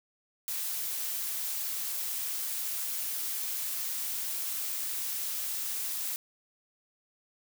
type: noise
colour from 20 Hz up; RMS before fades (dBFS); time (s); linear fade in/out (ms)
blue; -34; 0.48-6.16; 0
effects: none